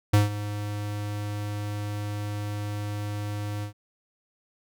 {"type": "tone with ADSR envelope", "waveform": "square", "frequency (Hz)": 103.7, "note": "G#2", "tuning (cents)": -2, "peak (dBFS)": -15, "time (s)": [0.13, 3.73], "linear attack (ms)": 9, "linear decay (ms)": 150, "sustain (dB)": -15, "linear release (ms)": 100, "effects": []}